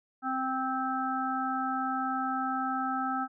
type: harmonic tone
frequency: 261.6 Hz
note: C4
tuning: in tune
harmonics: 1 / 3 / 5 / 6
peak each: -34 / -33 / -32 / -41 dBFS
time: 0.22-3.28 s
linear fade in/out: 50 ms
effects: none